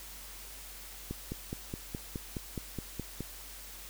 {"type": "click train", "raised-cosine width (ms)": 3, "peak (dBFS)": -23, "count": 11, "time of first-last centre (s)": [1.11, 3.206], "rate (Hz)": 4.77, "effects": ["added 47 Hz sine -51 dBFS peak until 3.89 s", "white hiss -48 dBFS RMS until 3.89 s"]}